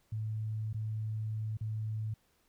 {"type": "tone with dropouts", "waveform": "sine", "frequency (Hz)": 108.9, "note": "A2", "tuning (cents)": -17, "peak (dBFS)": -33, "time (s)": [0.12, 2.14], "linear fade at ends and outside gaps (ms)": 5, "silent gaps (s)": [[0.73, 0.744], [1.571, 1.609]], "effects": ["pink hiss -72 dBFS RMS until 2.48 s"]}